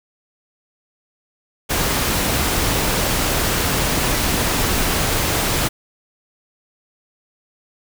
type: noise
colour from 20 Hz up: pink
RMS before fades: -19 dBFS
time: 1.69-5.69 s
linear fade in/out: 20 ms
effects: none